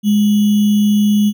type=tone with sample-and-hold; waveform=sine; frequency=207.7 Hz; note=G#3; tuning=in tune; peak=-9 dBFS; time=0.03-1.33 s; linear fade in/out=50 ms; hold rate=3150 Hz; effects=none